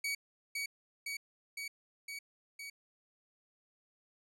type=tone with echo; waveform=sawtooth; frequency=2260 Hz; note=C#7; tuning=33 cents sharp; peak=-30 dBFS; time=0.04-0.15 s; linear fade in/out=5 ms; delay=510 ms; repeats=5; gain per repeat=-2 dB; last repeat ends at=2.7 s; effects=low-pass 12000 Hz 12 dB/octave